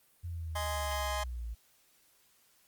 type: linear sweep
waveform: sine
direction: down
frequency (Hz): 87.31 to 55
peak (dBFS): -36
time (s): 0.23-1.55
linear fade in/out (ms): 20
type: chord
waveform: sawtooth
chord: Ab major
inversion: second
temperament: just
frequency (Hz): 623 / 830.6 / 1038.3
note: Eb5 / Ab5 / C6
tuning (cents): +2 / 0 / -14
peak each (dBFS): -34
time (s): 0.55-1.24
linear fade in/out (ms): 10
effects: white hiss -67 dBFS RMS until 2.67 s + Opus 32 kbps